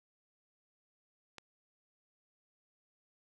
click, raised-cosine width 0.2 ms, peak -29 dBFS, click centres 1.383 s, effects none

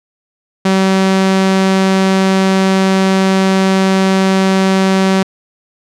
sawtooth tone, 191 Hz, G3, 45 cents flat, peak -5 dBFS, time 0.65-5.23 s, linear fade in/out 5 ms, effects low-pass 7000 Hz 12 dB/octave

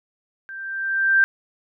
sine tone with level ramp, 1573 Hz, G6, 6 cents sharp, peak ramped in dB -33 to -11 dBFS, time 0.49-1.24 s, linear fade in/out 0 ms, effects none

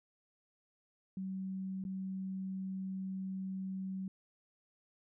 sine tone with dropouts, 190 Hz, F#3, 46 cents sharp, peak -37 dBFS, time 1.17-4.08 s, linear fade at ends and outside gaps 2 ms, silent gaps 1.84-1.85 s, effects none

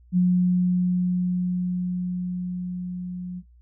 sine tone with level ramp, 180 Hz, F#3, 47 cents flat, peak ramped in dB -15 to -30 dBFS, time 0.12-3.43 s, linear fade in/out 50 ms, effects noise-tail reverb RT60 0.2 s tail -25 dB re dry + added 60 Hz sine -50 dBFS peak until 3.61 s

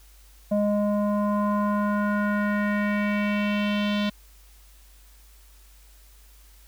square tone with low-pass filter sweep, 206.5 Hz, G#3, 10 cents flat, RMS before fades -24 dBFS, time 0.51-4.1 s, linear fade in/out 10 ms, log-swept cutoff 650 to 3600 Hz, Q 3.1, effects added 50 Hz sine -50 dBFS peak until 6.67 s + white hiss -57 dBFS RMS until 6.67 s

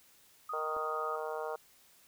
sine tone, 1244.5 Hz, D#6, in tune, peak -36 dBFS, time 0.49-1.16 s, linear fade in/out 5 ms
harmonic tone, 155.56 Hz, D#3, in tune, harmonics 3 / 4 / 5 / 6 / 7 / 8 / 9, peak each -39 / -41 / -43 / -45 / -46 / -47 / -48 dBFS, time 0.53-1.56 s, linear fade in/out 5 ms
clicks, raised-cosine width 1 ms, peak -37 dBFS, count 2, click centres 0.765 / 0.768 s
effects white hiss -63 dBFS RMS until 2.07 s

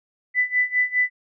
sine tone with tremolo, 1993 Hz, B6, 15 cents sharp, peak -15 dBFS, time 0.34-1.1 s, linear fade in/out 50 ms, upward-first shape sine, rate 4.9 Hz, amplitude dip 90%, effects none

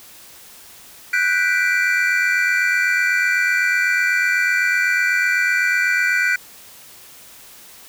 triangle chord, G major seventh, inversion third, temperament equal, 1480 / 1568 / 1975.5 / 2349 Hz, F#6 / G6 / B6 / D7, 0 / 0 / 0 / 0 cents, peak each -17 / -22 / -20 / -20 dBFS, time 1.13-6.36 s, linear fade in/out 5 ms, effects white hiss -43 dBFS RMS until 7.88 s

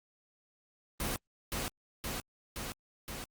pink noise with echo, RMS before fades -34 dBFS, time 1-1.16 s, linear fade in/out 0 ms, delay 520 ms, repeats 4, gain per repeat -2 dB, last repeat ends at 3.24 s, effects Opus 24 kbps

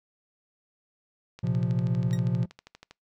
click train, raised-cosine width 0.2 ms, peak -28 dBFS, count 20, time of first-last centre 1.39-2.91 s, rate 12.5 Hz
triangle chord, Bb suspended second, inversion none, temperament equal, 116.54 / 130.81 / 174.61 Hz, Bb2 / C3 / F3, 0 / 0 / 0 cents, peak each -26 dBFS, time 1.43-2.46 s, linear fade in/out 10 ms
15% pulse tone with exponential decay, 1887 Hz, A#6, 21 cents sharp, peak -31 dBFS, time 2.13-2.22 s, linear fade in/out 0 ms, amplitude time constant 19 ms
effects noise-tail reverb RT60 0.2 s tail -26 dB re dry

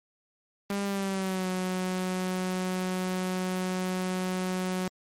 sawtooth tone with pitch glide, 200 to 184.46 Hz, G3 to F#3, +35 to -5 cents, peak -24 dBFS, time 0.7-4.88 s, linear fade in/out 2 ms, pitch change -140 cents, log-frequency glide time 0.84-1.48 s, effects MP3 64 kbps

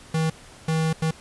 square tone bursts at uneven times, 160 Hz, D#3, 49 cents sharp, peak -21 dBFS, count 3, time 0.14-0.3 / 0.68-0.93 / 1.02-1.11 s, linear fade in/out 5 ms, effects pink hiss -47 dBFS RMS until 1.2 s + resampled to 24000 Hz

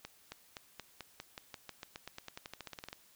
accelerating click train, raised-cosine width 0.2 ms, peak -26 dBFS, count 24, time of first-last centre 0.05-2.929 s, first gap 270 ms, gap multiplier 0.92, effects white hiss -64 dBFS RMS until 3.15 s

